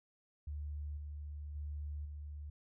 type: tone with level steps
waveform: sine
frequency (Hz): 73.8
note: D2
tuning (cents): +9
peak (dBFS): -39 / -42 / -39 / -43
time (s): 0.47-2.5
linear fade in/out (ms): 5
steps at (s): 0.97 / 1.55 / 2.05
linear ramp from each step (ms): 5
effects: none